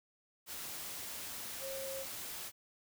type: tone in noise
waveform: sine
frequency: 538 Hz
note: C5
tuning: 48 cents sharp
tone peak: -41 dBFS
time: 1.6-2.06 s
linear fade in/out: 50 ms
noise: white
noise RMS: -44 dBFS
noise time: 0.46-2.52 s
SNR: 0 dB
effects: none